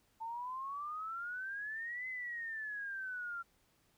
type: exponential two-way sweep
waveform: sine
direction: up then down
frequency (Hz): 887 to 2050 to 1368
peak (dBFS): -39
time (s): 0.2-3.43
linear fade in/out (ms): 20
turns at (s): 2.08
effects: pink hiss -73 dBFS RMS until 3.97 s